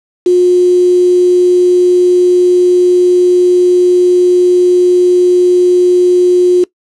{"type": "tone with quantisation", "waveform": "sine", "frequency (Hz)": 359, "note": "F4", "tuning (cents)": 48, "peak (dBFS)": -4, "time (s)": [0.26, 6.64], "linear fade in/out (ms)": 5, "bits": 4, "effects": ["noise-tail reverb RT60 0.1 s tail -20 dB re dry", "low-pass 6000 Hz 12 dB/octave"]}